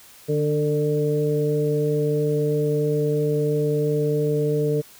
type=harmonic tone with a mistuned harmonic; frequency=149.5 Hz; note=D3; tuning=31 cents sharp; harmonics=1 / 2 / 3 / 4; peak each=-23 / -29 / -21 / -33 dBFS; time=0.28-4.82 s; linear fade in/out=20 ms; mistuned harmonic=2; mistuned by=-29 cents; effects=white hiss -48 dBFS RMS until 4.99 s